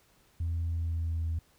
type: tone with pitch glide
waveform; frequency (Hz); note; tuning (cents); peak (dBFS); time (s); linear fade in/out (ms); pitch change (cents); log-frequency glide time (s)
sine; 83.5 to 81.64; E2 to E2; +23 to -16; -27; 0.4-1.39; 5; -39; 0.65-1.28
effects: tanh soft clip ceiling -26 dBFS + pink hiss -65 dBFS RMS until 1.58 s